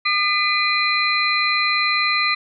sine tone cluster, 1210 / 2015 / 2420 / 4081 Hz, D#6 / B6 / D#7 / C8, -49 / +34 / -49 / -44 cents, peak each -22 dBFS, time 0.05-2.35 s, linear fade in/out 10 ms, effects none

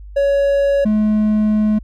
triangle tone pair in turn, 560 / 213.4 Hz, C#5 / G#3, +18 / +47 cents, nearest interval octave + perfect fourth, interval 1671 cents, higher first, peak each -10 dBFS, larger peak neither, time 0.16-0.85 / 0.85-1.79 s, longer second, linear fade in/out 10 ms, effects added 50 Hz sine -32 dBFS peak until 1.83 s

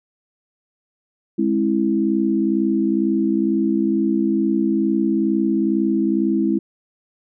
sine chord, Ab augmented, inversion none, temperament equal with one note detuned, 207.7 / 267.4 / 329.6 Hz, Ab3 / C4 / E4, 0 / +38 / 0 cents, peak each -20 / -22 / -19 dBFS, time 1.38-6.59 s, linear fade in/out 10 ms, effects none

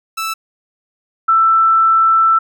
sawtooth / sine tone pair in turn, 1318.5 / 1329.2 Hz, E6 / E6, 0 / +14 cents, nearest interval unison, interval 14 cents, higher second, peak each -15 / -8 dBFS, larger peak second, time 0.17-0.34 / 1.28-2.39 s, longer second, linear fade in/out 10 ms, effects none

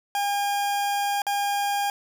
40% pulse tone with dropouts, 809 Hz, G#5, 46 cents flat, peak -22 dBFS, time 0.15-1.9 s, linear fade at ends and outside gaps 1 ms, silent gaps 1.219-1.267 s, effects none

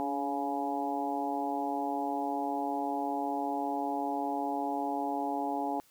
harmonic tone with a mistuned harmonic, 140 Hz, C#3, 18 cents sharp, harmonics 2 / 3 / 4 / 5 / 6 / 7, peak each -35 / -41 / -42 / -36 / -34 / -45 dBFS, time 0-5.8 s, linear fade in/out 0 ms, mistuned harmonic 2, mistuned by +32 cents, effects white hiss -64 dBFS RMS until 5.9 s

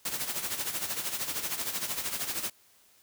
white noise with tremolo, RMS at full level -31 dBFS, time 0.05-2.5 s, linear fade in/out 5 ms, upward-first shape sine, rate 13 Hz, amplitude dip 65%, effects white hiss -62 dBFS RMS until 3.02 s + high-pass 60 Hz 12 dB/octave

